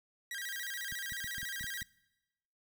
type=tone with vibrato; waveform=sawtooth; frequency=1760 Hz; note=A6; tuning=in tune; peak=-35 dBFS; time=0.31-1.83 s; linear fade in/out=2 ms; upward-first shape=square; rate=14 Hz; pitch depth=160 cents each way
type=noise; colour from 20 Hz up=violet; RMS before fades=-49 dBFS; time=0.42-1.83 s; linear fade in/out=2 ms
type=clicks; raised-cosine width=5 ms; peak=-37 dBFS; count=8; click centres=0.924 / 1.122 / 1.244 / 1.382 / 1.43 / 1.61 / 1.642 / 1.82 s
effects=noise-tail reverb RT60 1.0 s tail -23 dB re dry